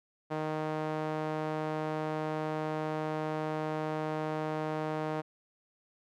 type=tone with band-pass filter; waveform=sawtooth; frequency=155.1 Hz; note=D#3; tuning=5 cents flat; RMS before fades=-34 dBFS; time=0.3-5.22 s; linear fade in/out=20 ms; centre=680 Hz; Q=0.96; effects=none